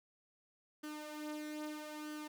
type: tone with flanger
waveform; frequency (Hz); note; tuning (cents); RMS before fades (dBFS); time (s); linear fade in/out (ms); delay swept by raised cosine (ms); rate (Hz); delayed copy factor
sawtooth; 302.6; D#4; -48; -45; 0.83-2.28; 10; 0.64 to 3.84; 0.78; +0.6
effects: none